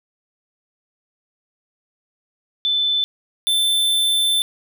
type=tone pair in turn; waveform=sine / square; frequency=3520 / 3539 Hz; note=A7 / A7; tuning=0 / +9 cents; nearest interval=unison; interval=9 cents; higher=second; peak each=-16 dBFS; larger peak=neither; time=2.65-3.04 / 3.47-4.42 s; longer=second; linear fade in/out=0 ms; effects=none